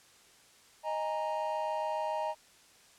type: chord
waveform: triangle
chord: D# suspended fourth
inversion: none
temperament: equal with one note detuned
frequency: 622.3 / 825.3 / 932.3 Hz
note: D#5 / G#5 / A#5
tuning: 0 / -11 / 0 cents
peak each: -33 / -36 / -33 dBFS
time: 0.83-2.35 s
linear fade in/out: 50 ms
effects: white hiss -60 dBFS RMS until 2.98 s + low-pass 9000 Hz 12 dB/octave